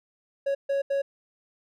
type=tone bursts at uneven times; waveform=triangle; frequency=554.4 Hz; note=C#5; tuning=in tune; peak=-21 dBFS; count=3; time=0.46-0.55 / 0.69-0.82 / 0.9-1.02 s; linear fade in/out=10 ms; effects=none